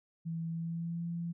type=tone with pitch glide; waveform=sine; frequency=164.81 to 169.84 Hz; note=E3 to F3; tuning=0 to -48 cents; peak=-34 dBFS; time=0.25-1.33 s; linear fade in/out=20 ms; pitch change=+52 cents; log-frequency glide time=0.49-1.05 s; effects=none